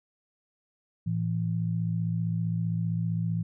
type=tone pair together; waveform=sine; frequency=111.9 / 167.26 Hz; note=A2 / E3; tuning=+30 / +26 cents; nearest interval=perfect fifth; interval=696 cents; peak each=-29 / -28 dBFS; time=1.06-3.43 s; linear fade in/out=10 ms; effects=none